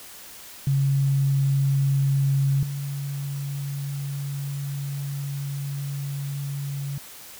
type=tone pair in turn; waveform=sine; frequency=137.6 / 140.49 Hz; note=C#3 / C#3; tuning=-12 / +24 cents; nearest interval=unison; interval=36 cents; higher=second; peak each=-18 / -27 dBFS; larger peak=first; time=0.67-2.63 / 2.63-6.98 s; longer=second; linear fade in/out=2 ms; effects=white hiss -43 dBFS RMS until 7.39 s